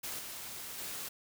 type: noise with level steps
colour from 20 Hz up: white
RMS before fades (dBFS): -40 / -44 / -41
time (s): 0.03-1.09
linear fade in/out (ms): 10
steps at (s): 0.19 / 0.78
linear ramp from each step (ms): 2
effects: none